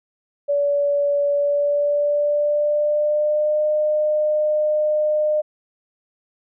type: tone with pitch glide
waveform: sine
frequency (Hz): 573 to 607.1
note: D5 to D#5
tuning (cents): -43 to -43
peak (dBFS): -16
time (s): 0.48-5.42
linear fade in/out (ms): 20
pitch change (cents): +100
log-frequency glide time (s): 1.31-3.66
effects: none